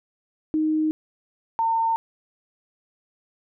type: tone pair in turn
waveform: sine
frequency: 311.1 / 907.3 Hz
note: D#4 / A#5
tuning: 0 / -47 cents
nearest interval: octave + perfect fifth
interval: 1853 cents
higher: second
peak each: -19 dBFS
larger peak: neither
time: 0.54-0.91 / 1.59-1.96 s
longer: neither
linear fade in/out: 0 ms
effects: none